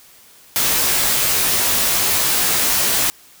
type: noise with comb filter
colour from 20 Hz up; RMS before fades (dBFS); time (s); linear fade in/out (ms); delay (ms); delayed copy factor
white; -17; 0.56-3.1; 0; 17; -0.9
effects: white hiss -47 dBFS RMS until 3.4 s